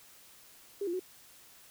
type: tone with pitch steps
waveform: sine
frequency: 401.2 / 344.8 / 369.4 Hz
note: G4 / F4 / F#4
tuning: +40 / -22 / -3 cents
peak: -31 dBFS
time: 0.81-0.996 s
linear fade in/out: 5 ms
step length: 62 ms
effects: white hiss -57 dBFS RMS until 1.7 s